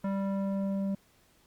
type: tone with low-pass filter sweep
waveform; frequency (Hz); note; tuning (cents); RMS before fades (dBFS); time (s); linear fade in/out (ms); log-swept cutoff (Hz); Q
square; 196; G3; 0; -31; 0.04-0.95; 5; 1200 to 440; 1.1
effects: pink hiss -65 dBFS RMS until 1.46 s + Opus 48 kbps